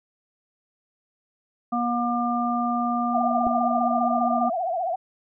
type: harmonic tone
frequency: 239.4 Hz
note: A#3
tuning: 46 cents sharp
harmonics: 1 / 3 / 5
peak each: -25 / -26 / -27 dBFS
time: 1.72-4.5 s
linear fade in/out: 10 ms
type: tone with vibrato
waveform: sine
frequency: 707 Hz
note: F5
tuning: 21 cents sharp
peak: -23 dBFS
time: 3.13-4.96 s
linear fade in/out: 10 ms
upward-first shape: triangle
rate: 15 Hz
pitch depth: 160 cents each way
type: clicks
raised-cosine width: 2 ms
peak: -22 dBFS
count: 2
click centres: 3.467 / 3.47 s
effects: none